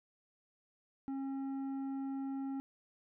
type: tone with tanh clipping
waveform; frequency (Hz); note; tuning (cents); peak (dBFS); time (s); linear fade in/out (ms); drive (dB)
sine; 271.1; C#4; -38; -38; 1.08-2.6; 0; 8
effects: none

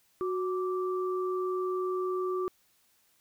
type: tone pair together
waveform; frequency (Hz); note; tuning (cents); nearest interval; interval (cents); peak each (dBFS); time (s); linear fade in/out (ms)
sine; 368.3 / 1169.3; F#4 / D6; -8 / -8; octave + minor sixth; 2000; -29 / -36; 0.21-2.48; 0
effects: white hiss -68 dBFS RMS until 3.2 s

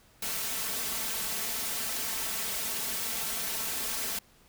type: noise with comb filter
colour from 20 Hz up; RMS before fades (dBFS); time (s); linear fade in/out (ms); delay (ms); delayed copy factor
white; -33; 0.22-4.19; 5; 4.5; +0.7
effects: pink hiss -61 dBFS RMS until 4.48 s

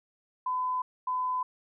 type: tone pair in turn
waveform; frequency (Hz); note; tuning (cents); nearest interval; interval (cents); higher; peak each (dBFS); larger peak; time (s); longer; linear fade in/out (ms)
sine; 1010 / 1010; B5 / B5; +39 / +39; unison; 0; neither; -27; neither; 0.46-0.82 / 1.07-1.43; neither; 5
effects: none

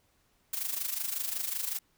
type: noise with amplitude modulation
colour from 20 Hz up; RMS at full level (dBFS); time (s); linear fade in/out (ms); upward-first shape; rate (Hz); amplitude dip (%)
blue; -31; 0.53-1.79; 5; sine; 25.4; 70
effects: pink hiss -70 dBFS RMS until 1.97 s

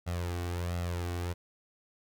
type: tone with flanger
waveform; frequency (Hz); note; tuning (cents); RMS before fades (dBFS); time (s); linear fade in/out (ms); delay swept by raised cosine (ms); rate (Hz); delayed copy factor
sawtooth; 87.31; F2; 0; -34; 0.06-1.34; 20; 1.5 to 2.7; 1.4; +0.6
effects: none

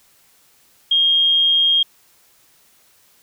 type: tone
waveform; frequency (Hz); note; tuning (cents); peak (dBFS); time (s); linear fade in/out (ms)
sine; 3235; G#7; -46; -12; 0.91-1.83; 5
effects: white hiss -55 dBFS RMS until 3.22 s

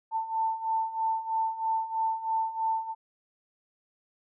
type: beating tone pair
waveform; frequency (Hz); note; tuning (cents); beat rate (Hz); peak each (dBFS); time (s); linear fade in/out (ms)
sine; 890 / 893.1; A5 / A5; +20 / +26; 3.1; -32 / -28; 0.11-2.95; 50
effects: none

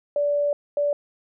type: tone pair in turn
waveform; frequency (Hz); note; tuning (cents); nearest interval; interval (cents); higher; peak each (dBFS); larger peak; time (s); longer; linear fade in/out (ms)
sine; 580 / 580; D5 / D5; -22 / -22; unison; 0; neither; -19; neither; 0.16-0.53 / 0.77-0.93; first; 2
effects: none

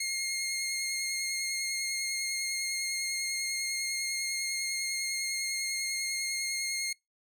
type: tone with vibrato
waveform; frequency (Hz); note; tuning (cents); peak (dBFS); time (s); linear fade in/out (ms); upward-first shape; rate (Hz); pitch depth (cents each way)
15% pulse; 2140; C7; +38; -24; 0-6.93; 5; sine; 10; 17
effects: noise-tail reverb RT60 0.2 s tail -25 dB re dry

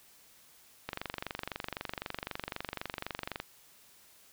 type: click train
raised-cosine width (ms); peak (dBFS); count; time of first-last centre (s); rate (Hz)
0.3; -19; 61; 0.89-3.4; 23.9
effects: white hiss -60 dBFS RMS until 4.32 s

